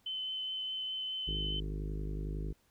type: tone with vibrato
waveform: sine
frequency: 3050 Hz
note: G7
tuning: 48 cents flat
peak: -35 dBFS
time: 0.06-1.6 s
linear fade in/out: 5 ms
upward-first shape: triangle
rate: 4.8 Hz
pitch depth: 9 cents each way
type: harmonic tone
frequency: 51 Hz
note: G#1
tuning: 31 cents flat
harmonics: 1 / 2 / 3 / 4 / 5 / 6 / 7 / 8 / 9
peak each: -36 / -49 / -42 / -54 / -50 / -50 / -50 / -51 / -56 dBFS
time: 1.27-2.53 s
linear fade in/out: 10 ms
effects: pink hiss -71 dBFS RMS until 2.7 s